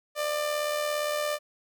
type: tone with amplitude modulation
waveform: sawtooth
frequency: 595 Hz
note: D5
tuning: 22 cents sharp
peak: -21 dBFS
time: 0.15-1.39 s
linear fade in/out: 50 ms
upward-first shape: sine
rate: 77.4 Hz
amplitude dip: 45%
effects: none